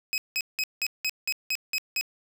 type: tone bursts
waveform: 25% pulse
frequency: 2539 Hz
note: D#7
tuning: 34 cents sharp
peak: -21 dBFS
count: 9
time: 0.13-2.011 s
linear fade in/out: 0 ms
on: 49 ms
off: 180 ms
effects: none